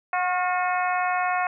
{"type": "harmonic tone with a mistuned harmonic", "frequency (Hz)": 363.3, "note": "F#4", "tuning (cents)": -32, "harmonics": [2, 3, 4, 5, 6, 7], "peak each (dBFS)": [-24, -28, -30, -32, -34, -35], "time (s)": [0.13, 1.47], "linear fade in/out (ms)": 2, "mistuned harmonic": 4, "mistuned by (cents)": -37, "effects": []}